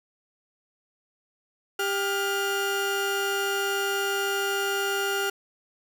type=tone pair together; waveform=30% pulse; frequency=395.9 / 1412.5 Hz; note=G4 / F6; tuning=+17 / +19 cents; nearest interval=octave + minor seventh; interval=2202 cents; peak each=-25 dBFS; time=1.79-5.3 s; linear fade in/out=5 ms; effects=none